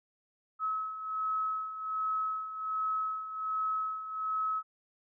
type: beating tone pair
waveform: sine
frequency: 1286 / 1287.3 Hz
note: E6 / E6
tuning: -43 / -41 cents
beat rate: 1.3 Hz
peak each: -38 / -32 dBFS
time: 0.59-4.63 s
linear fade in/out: 50 ms
effects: none